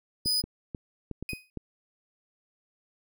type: tone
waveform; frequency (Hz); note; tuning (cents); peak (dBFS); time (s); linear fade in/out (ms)
40% pulse; 4978; D#8; 0; -23; 0.25-0.42; 20
type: clicks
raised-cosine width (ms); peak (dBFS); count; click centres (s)
3; -22; 7; 0.259 / 0.44 / 0.748 / 1.113 / 1.226 / 1.333 / 1.573
type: tone with exponential decay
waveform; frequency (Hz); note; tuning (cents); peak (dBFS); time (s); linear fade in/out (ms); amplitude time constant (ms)
35% pulse; 2500; D#7; +8; -28; 1.29-1.5; 1; 45
effects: none